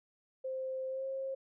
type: tone with pitch glide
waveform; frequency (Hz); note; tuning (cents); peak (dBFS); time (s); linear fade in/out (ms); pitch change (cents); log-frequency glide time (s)
sine; 523.3 to 535.2; C5 to C5; 0 to +39; -35; 0.44-1.35; 10; +39; 0.89-1.05
effects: none